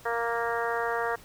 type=harmonic tone; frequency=233.1 Hz; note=A#3; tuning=in tune; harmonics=2 / 3 / 4 / 5 / 6 / 7 / 8; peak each=-31 / -33 / -34 / -35 / -36 / -36 / -37 dBFS; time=0.05-1.16 s; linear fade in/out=10 ms; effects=pink hiss -52 dBFS RMS until 1.24 s